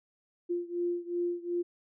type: beating tone pair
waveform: sine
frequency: 348 / 350.7 Hz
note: F4 / F4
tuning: -6 / +7 cents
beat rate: 2.7 Hz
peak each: -32 / -34 dBFS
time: 0.49-1.63 s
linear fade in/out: 20 ms
effects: none